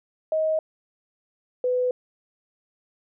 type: tone pair in turn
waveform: sine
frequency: 630 / 500 Hz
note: D#5 / B4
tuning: +21 / +21 cents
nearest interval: major third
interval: 400 cents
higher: first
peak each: -20 dBFS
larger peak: neither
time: 0.32-0.59 / 1.64-1.91 s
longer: neither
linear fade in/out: 2 ms
effects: none